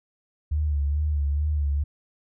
sine tone with vibrato, 73.42 Hz, D2, in tune, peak -21 dBFS, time 0.51-1.84 s, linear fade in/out 10 ms, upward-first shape sine, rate 2.3 Hz, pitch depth 61 cents each way, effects none

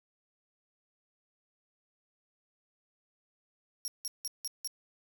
25% pulse tone bursts, 5588 Hz, F8, in tune, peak -29 dBFS, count 5, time 3.85-4.675 s, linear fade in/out 0 ms, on 29 ms, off 170 ms, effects none

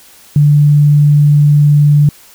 sine tone, 146.83 Hz, D3, in tune, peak -4 dBFS, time 0.36-2.09 s, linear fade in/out 2 ms, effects white hiss -41 dBFS RMS until 2.34 s

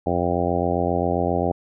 harmonic tone, 87.5 Hz, F2, 4 cents sharp, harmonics 1 / 2 / 3 / 4 / 5 / 6 / 7 / 8 / 9, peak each -28 / -28 / -28 / -28 / -28 / -28 / -28 / -28 / -28 dBFS, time 0.06-1.52 s, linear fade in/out 5 ms, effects none

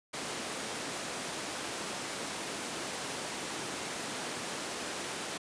pink high-pass noise, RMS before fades -38 dBFS, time 0.13-5.38 s, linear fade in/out 10 ms, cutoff 240 Hz, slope 12 dB/octave, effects resampled to 22050 Hz

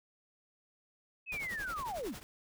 sine linear sweep, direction down, 2637 to 118.2 Hz, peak -36 dBFS, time 1.26-2.16 s, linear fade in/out 50 ms
pink noise with tremolo, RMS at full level -44 dBFS, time 1.32-2.23 s, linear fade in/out 0 ms, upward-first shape triangle, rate 11 Hz, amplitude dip 90%
effects none

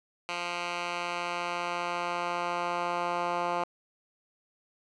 10% pulse tone with band-pass filter sweep, 174.61 Hz, F3, in tune, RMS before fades -32 dBFS, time 0.29-3.64 s, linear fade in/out 0 ms, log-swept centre 2300 to 1000 Hz, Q 1, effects resampled to 22050 Hz + 10-bit

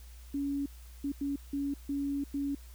sine tone bursts at uneven times, 281.2 Hz, C#4, 25 cents sharp, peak -30 dBFS, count 6, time 0.34-0.66 / 1.04-1.12 / 1.21-1.36 / 1.53-1.74 / 1.89-2.24 / 2.34-2.55 s, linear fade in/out 5 ms, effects added 60 Hz sine -47 dBFS peak until 2.74 s + white hiss -59 dBFS RMS until 2.74 s

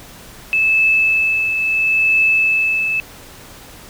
sine tone with tremolo, 2617 Hz, E7, 13 cents flat, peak -10 dBFS, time 0.53-3 s, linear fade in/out 0 ms, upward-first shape triangle, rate 0.74 Hz, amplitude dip 50%, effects pink hiss -39 dBFS RMS until 3.89 s

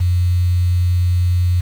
sine tone with quantisation, 89 Hz, F2, 33 cents sharp, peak -12 dBFS, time 0-1.61 s, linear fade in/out 10 ms, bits 6, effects none

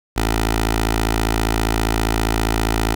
10% pulse tone with notch filter, 55 Hz, A1, in tune, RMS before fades -19 dBFS, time 0.16-2.95 s, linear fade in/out 10 ms, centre 160 Hz, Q 0.66, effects none

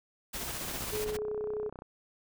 white noise, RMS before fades -40 dBFS, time 0.33-1.05 s, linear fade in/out 10 ms
pink noise with tremolo, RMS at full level -38 dBFS, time 0.34-1.17 s, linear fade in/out 5 ms, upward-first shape sine, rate 15 Hz, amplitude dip 65%
click train, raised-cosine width 1 ms, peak -30 dBFS, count 38, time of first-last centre 0.65-1.821 s, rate 31.6 Hz
sine tone, 424.5 Hz, G#4, 38 cents sharp, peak -32 dBFS, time 0.92-1.7 s, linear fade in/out 20 ms
effects none

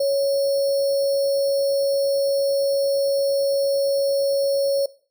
sine tone with sample-and-hold, 554.4 Hz, C#5, in tune, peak -17 dBFS, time 0-4.86 s, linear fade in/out 5 ms, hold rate 4900 Hz, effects noise-tail reverb RT60 0.4 s tail -18 dB re dry

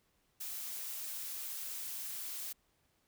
blue noise, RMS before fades -42 dBFS, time 0.4-2.53 s, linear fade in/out 10 ms, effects pink hiss -75 dBFS RMS until 3.07 s

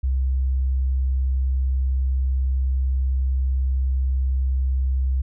sine tone, 65.41 Hz, C2, in tune, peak -18 dBFS, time 0.03-5.22 s, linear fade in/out 10 ms, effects none

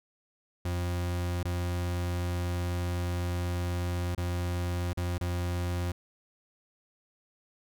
40% pulse tone with dropouts, 88.1 Hz, F2, 16 cents sharp, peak -28 dBFS, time 0.65-5.92 s, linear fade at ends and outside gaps 5 ms, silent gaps 1.431-1.451 / 4.15-4.177 / 4.932-4.973 / 5.181-5.21 s, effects none

